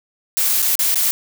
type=noise with dropouts; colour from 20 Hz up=blue; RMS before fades=-17 dBFS; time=0.37-1.11 s; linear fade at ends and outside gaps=0 ms; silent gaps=0.62-0.626 / 0.754-0.792 / 0.945-0.957 s; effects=none